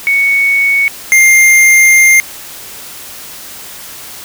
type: tone pair in turn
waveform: sine / square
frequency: 2223 / 2109 Hz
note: C#7 / C7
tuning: +4 / +13 cents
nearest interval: minor second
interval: 91 cents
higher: first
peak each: -7 / -4 dBFS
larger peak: second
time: 0.07-0.88 / 1.12-2.2 s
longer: second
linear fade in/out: 0 ms
effects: white hiss -29 dBFS RMS until 4.24 s